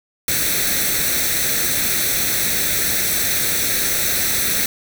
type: noise with comb filter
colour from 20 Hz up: white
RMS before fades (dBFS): -19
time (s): 0.28-4.66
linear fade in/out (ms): 2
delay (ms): 0.5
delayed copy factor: +0.7
effects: none